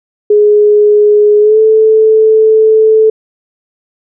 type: tone with pitch glide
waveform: sine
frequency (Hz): 417.9 to 437.7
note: G#4 to A4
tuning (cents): +11 to -9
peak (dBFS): -3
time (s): 0.3-3.1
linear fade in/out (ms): 5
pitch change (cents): +80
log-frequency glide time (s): 1.4-1.59
effects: none